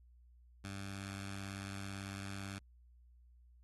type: tone with notch filter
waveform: 10% pulse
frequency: 98 Hz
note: G2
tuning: in tune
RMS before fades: -45 dBFS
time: 0.64-2.59 s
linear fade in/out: 5 ms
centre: 460 Hz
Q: 0.61
effects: added 60 Hz sine -60 dBFS peak until 3.63 s + AAC 32 kbps